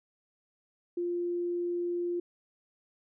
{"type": "tone", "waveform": "sine", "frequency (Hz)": 349.2, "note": "F4", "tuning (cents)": 0, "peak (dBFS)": -29, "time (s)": [0.97, 2.2], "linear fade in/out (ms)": 5, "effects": []}